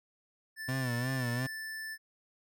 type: tone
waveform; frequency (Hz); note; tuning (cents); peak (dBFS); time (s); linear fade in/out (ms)
square; 1760; A6; 0; -39; 0.56-1.98; 50
type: tone with vibrato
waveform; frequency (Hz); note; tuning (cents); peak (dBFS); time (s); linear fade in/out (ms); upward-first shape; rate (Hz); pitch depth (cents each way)
30% pulse; 125.7; B2; +31; -29; 0.68-1.47; 10; sine; 2.8; 100
effects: none